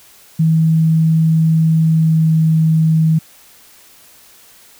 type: tone with pitch glide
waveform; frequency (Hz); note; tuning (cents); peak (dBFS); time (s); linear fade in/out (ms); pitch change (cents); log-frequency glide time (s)
sine; 160.8 to 159.69; E3 to D#3; -43 to +45; -9; 0.39-3.19; 10; -12; 1.82-2.31
effects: white hiss -45 dBFS RMS until 4.79 s